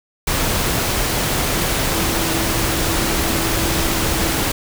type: tone in noise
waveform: sine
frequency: 328.6 Hz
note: E4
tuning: 5 cents flat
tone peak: -26 dBFS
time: 1.93-4.43 s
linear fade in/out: 5 ms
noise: pink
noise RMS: -19 dBFS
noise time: 0.27-4.52 s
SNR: -10 dB
effects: none